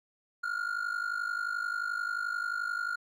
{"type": "ring-modulated tone", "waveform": "triangle", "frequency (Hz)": 1414, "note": "F6", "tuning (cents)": 21, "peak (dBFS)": -26, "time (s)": [0.43, 2.96], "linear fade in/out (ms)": 10, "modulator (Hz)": 25.7, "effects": []}